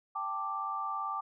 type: chord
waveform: sine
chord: G suspended second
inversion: none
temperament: just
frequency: 784 / 882 / 1176 Hz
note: G5 / A5 / D6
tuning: 0 / +4 / +2 cents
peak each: -40 / -40 / -34 dBFS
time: 0.15-1.21 s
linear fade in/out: 10 ms
effects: none